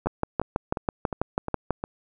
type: two click trains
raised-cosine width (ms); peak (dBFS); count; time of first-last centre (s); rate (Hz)
1; -15 / -9; 6 / 11; 0.06-1.839 / 0.07-1.707; 2.81 / 6.11
effects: none